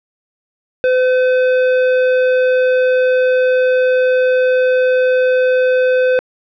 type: tone with hard clipping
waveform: triangle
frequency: 509 Hz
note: C5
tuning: 48 cents flat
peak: -12 dBFS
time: 0.84-6.19 s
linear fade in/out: 0 ms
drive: 16 dB
effects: low-pass 3000 Hz 12 dB/octave